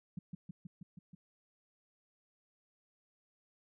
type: tone with echo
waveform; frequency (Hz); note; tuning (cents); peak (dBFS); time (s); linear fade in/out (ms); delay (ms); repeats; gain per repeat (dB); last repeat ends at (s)
sine; 174.61; F3; 0; -37; 0.17-0.19; 5; 160; 6; -2; 1.15
effects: none